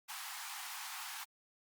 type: high-pass noise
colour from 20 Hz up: pink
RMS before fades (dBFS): -45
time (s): 0.08-1.25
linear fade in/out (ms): 20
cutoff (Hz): 760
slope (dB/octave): 96
effects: Opus 48 kbps